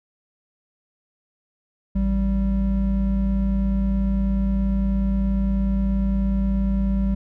triangle tone pair together, 54.61 / 194.6 Hz, A1 / G3, -12 / -12 cents, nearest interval octave + minor seventh, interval 2200 cents, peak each -19 / -19 dBFS, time 1.95-7.15 s, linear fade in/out 10 ms, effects none

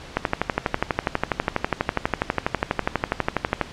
click train, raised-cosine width 0.5 ms, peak -4 dBFS, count 43, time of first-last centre 0.17-3.613 s, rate 12.2 Hz, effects pink hiss -40 dBFS RMS until 3.72 s + low-pass 5000 Hz 12 dB/octave

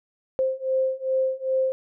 sine beating tone pair, 523.3 / 525.8 Hz, C5 / C5, 0 / +8 cents, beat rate 2.5 Hz, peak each -25 / -24 dBFS, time 0.39-1.72 s, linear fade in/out 0 ms, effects none

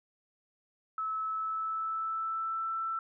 sine tone with pitch glide, 1300 to 1331.2 Hz, E6 to E6, -24 to +17 cents, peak -31 dBFS, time 0.98-2.99 s, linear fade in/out 2 ms, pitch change +41 cents, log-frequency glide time 1.22-2.71 s, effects none

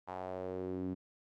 sawtooth tone with band-pass filter sweep, 92.5 Hz, F#2, in tune, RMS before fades -40 dBFS, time 0.07-0.95 s, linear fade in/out 20 ms, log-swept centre 880 to 250 Hz, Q 3, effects none

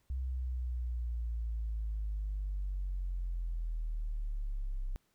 sine linear sweep, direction down, 65.41 to 32 Hz, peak -32 dBFS, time 0.1-4.96 s, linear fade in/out 0 ms, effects tanh soft clip ceiling -29 dBFS + pink hiss -75 dBFS RMS until 5.14 s

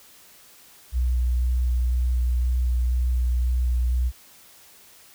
sine tone with vibrato, 61.5 Hz, B1, 7 cents flat, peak -19 dBFS, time 0.92-4.12 s, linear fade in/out 50 ms, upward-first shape square, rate 2 Hz, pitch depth 11 cents each way, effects white hiss -51 dBFS RMS until 5.14 s

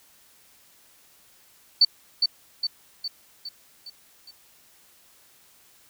sine tone with echo, 4503 Hz, C#8, 26 cents sharp, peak -12 dBFS, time 1.81-1.85 s, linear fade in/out 5 ms, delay 410 ms, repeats 6, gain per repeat -5 dB, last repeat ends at 4.31 s, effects white hiss -57 dBFS RMS until 5.89 s

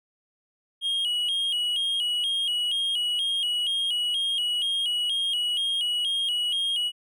triangle tone with vibrato, 3077 Hz, G7, 33 cents flat, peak -22 dBFS, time 0.81-6.92 s, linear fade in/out 50 ms, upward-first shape square, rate 2.1 Hz, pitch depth 90 cents each way, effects none

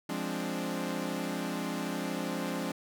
sawtooth chord, D half-diminished seventh, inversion first, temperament equal, 174.61 / 207.7 / 261.6 / 293.7 Hz, F3 / Ab3 / C4 / D4, 0 / 0 / 0 / 0 cents, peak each -34 dBFS, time 0.09-2.72 s, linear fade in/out 5 ms, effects none

